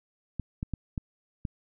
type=clicks; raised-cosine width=5 ms; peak=-19 dBFS; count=5; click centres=0.397 / 0.629 / 0.737 / 0.978 / 1.452 s; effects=none